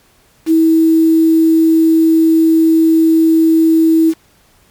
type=tone with quantisation; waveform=sine; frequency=322.5 Hz; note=E4; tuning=38 cents flat; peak=-6 dBFS; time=0.46-4.14 s; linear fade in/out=50 ms; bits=5; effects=pink hiss -51 dBFS RMS until 4.7 s + MP3 96 kbps